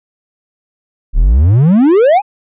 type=exponential sweep; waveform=triangle; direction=up; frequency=32.41 to 861 Hz; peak=-3 dBFS; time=1.13-2.22 s; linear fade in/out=50 ms; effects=resampled to 8000 Hz